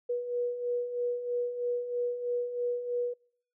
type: beating tone pair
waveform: sine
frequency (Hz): 483.4 / 486.5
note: B4 / B4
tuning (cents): -37 / -26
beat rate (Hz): 3.1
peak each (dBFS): -37 / -30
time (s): 0.09-3.14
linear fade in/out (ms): 10
effects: noise-tail reverb RT60 0.6 s tail -26 dB re dry